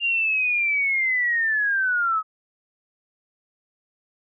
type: linear sweep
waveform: sine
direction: down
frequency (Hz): 2808 to 1262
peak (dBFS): -19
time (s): 0-2.23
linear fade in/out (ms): 50
effects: none